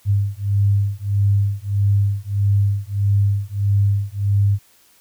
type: beating tone pair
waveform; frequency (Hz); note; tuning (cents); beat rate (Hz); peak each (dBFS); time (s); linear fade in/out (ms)
sine; 99.8 / 101.4; G2 / G#2; +32 / -41; 1.6; -18; 0.05-4.59; 50
effects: white hiss -54 dBFS RMS until 5 s